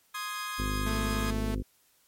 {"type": "chord", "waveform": "sawtooth", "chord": "Ab major", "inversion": "first", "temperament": "equal", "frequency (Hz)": [1046.5, 1244.5, 1661.2], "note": ["C6", "Eb6", "Ab6"], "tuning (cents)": [0, 0, 0], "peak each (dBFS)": [-36, -33, -35], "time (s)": [0.14, 1.31], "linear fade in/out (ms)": 10}
{"type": "harmonic tone", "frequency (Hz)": 51, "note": "G#1", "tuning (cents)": -31, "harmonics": [1, 2, 3, 4, 5, 6, 7, 8, 9, 10], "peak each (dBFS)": [-31, -36, -43, -42, -36, -50, -43, -50, -51, -50], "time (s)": [0.58, 1.63], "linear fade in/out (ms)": 20}
{"type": "tone", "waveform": "sawtooth", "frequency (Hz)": 220, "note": "A3", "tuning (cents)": 0, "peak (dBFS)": -29, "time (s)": [0.86, 1.55], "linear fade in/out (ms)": 5}
{"effects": ["white hiss -66 dBFS RMS until 2.07 s", "MP3 64 kbps"]}